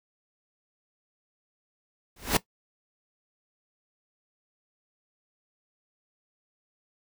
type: noise with exponential growth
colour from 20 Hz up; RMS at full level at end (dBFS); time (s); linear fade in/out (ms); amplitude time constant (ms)
pink; -18; 2.16-2.37; 5; 44
effects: noise-tail reverb RT60 0.1 s tail -17 dB re dry